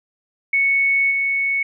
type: tone with level steps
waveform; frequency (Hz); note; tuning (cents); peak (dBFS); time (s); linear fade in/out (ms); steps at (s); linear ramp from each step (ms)
sine; 2214; C#7; -3; -14 / -17; 0.53-1.63; 5; 1.1; 20
effects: none